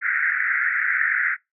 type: band-pass noise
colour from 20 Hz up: white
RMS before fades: -22 dBFS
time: 0.01-1.37 s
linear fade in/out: 50 ms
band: 1400 to 2100 Hz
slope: 96 dB/octave
effects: noise-tail reverb RT60 0.2 s tail -25 dB re dry